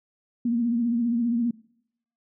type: tone with vibrato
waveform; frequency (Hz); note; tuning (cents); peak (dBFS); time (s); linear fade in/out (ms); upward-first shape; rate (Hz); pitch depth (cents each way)
sine; 235.8; A#3; +20; -21; 0.45-1.51; 5; triangle; 15; 67
effects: noise-tail reverb RT60 0.7 s tail -22 dB re dry